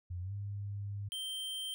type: tone with pitch glide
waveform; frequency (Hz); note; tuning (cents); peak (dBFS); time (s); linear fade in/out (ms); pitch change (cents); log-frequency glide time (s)
sine; 89 to 101.06; F2 to G#2; +33 to -47; -37; 0.1-1.09; 10; +220; 0.21-0.33
type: tone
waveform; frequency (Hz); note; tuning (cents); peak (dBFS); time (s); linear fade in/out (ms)
square; 3136; G7; 0; -38; 1.12-1.74; 0
effects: none